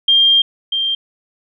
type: tone pair in turn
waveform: sine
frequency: 3199 / 3177 Hz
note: G7 / G7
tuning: +34 / +23 cents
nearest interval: unison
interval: 11 cents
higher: first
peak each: -8 / -15 dBFS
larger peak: first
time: 0.08-0.42 / 0.72-0.95 s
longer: first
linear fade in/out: 5 ms
effects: none